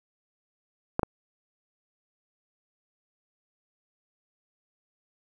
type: clicks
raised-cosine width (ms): 1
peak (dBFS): -10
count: 2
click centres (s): 0.994 / 1.032
effects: 8-bit